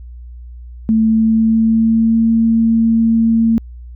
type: tone with pitch glide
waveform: sine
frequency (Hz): 221.4 to 226.8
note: A3 to A#3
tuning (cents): +11 to -47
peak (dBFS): -9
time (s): 0.89-3.58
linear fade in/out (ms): 0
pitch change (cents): +42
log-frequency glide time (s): 1.04-2.27
effects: added 60 Hz sine -30 dBFS peak until 3.95 s